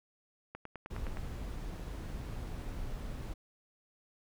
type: click train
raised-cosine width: 0.5 ms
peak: -28 dBFS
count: 7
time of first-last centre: 0.55-1.171 s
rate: 9.66 Hz
type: noise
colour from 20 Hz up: brown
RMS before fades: -40 dBFS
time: 0.9-3.34 s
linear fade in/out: 10 ms
effects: none